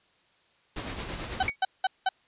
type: noise with tremolo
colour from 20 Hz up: pink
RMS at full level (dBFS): -34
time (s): 0.76-1.5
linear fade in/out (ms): 5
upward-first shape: sine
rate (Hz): 9.1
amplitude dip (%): 45
type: tone bursts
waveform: 35% pulse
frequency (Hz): 760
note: F#5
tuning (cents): +46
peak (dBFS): -20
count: 4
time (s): 1.4-2.09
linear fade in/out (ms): 5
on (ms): 30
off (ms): 190
type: tone with exponential decay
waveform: sine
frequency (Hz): 2249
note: C#7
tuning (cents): +24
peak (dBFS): -20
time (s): 1.48-1.56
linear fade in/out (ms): 2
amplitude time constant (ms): 16
effects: white hiss -65 dBFS RMS until 2.27 s + resampled to 8000 Hz